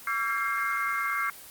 sine tone cluster, 1146 / 1355 / 1606 / 2122 Hz, D6 / E6 / G6 / C7, -43 / +47 / +41 / +24 cents, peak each -31 dBFS, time 0.07-1.3 s, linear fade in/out 2 ms, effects white hiss -46 dBFS RMS until 1.5 s + Opus 24 kbps

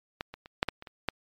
clicks, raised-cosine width 0.3 ms, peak -16 / -25 / -30 / -7 / -12 / -27 / -28 / -11 dBFS, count 8, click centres 0.209 / 0.34 / 0.459 / 0.629 / 0.687 / 0.824 / 0.872 / 1.087 s, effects MP3 64 kbps

